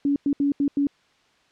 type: tone bursts at uneven times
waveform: sine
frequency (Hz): 283.3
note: C#4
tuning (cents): +38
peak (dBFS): -18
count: 5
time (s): 0.05-0.16 / 0.26-0.33 / 0.4-0.52 / 0.6-0.68 / 0.77-0.87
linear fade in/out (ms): 2
effects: white hiss -61 dBFS RMS until 1.51 s + low-pass 4000 Hz 12 dB/octave